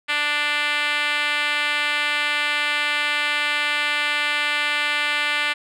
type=tone with band-pass filter; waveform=5% pulse; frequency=294.6 Hz; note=D4; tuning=6 cents sharp; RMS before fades=-22 dBFS; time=0.08-5.54 s; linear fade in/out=20 ms; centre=2200 Hz; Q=1.2; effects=none